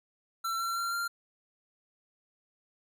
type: tone with pitch steps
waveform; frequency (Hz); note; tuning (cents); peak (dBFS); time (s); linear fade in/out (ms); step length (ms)
square; 1347 / 1360.3 / 1373.7 / 1387.3; E6 / F6 / F6 / F6; +37 / -46 / -29 / -12; -31; 0.44-1.08; 10; 160
effects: none